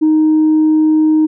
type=tone; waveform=sine; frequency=311.1 Hz; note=D#4; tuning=in tune; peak=-6 dBFS; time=0.01-1.27 s; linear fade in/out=20 ms; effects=tanh soft clip ceiling -5 dBFS